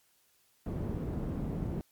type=low-pass noise; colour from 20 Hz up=white; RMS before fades=-35 dBFS; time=0.66-1.81 s; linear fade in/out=0 ms; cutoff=230 Hz; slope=12 dB/octave; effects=white hiss -69 dBFS RMS until 1.91 s + MP3 96 kbps